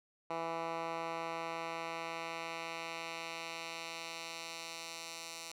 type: tone with band-pass filter sweep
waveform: 10% pulse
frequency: 165.5 Hz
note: E3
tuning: 7 cents sharp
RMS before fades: -42 dBFS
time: 0.3-5.52 s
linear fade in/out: 5 ms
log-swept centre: 1000 to 5900 Hz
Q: 0.88
effects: none